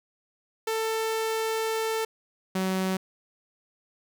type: tone pair in turn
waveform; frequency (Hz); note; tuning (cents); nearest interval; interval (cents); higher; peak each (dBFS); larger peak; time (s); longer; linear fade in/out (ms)
sawtooth; 444.5 / 188.3; A4 / F#3; +18 / +31; octave + minor third; 1487; first; -22 / -21; second; 0.67-2.05 / 2.55-2.97; first; 5
effects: none